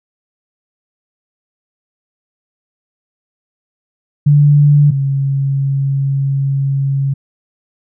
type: tone pair in turn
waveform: sine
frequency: 145.7 / 137.52 Hz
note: D3 / C#3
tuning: -13 / -13 cents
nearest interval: minor second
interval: 100 cents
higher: first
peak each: -5 / -12 dBFS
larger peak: first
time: 4.26-4.91 / 4.91-7.14 s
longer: second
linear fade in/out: 10 ms
effects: none